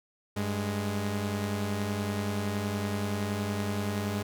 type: tone pair together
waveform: sawtooth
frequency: 98.53 / 207.7 Hz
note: G2 / G#3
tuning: +9 / 0 cents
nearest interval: octave + minor second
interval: 1291 cents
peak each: -28 dBFS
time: 0.36-4.23 s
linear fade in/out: 10 ms
effects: none